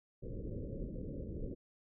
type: low-pass noise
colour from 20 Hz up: pink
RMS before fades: -42 dBFS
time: 0.22-1.55 s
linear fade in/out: 20 ms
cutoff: 560 Hz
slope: 96 dB/octave
effects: none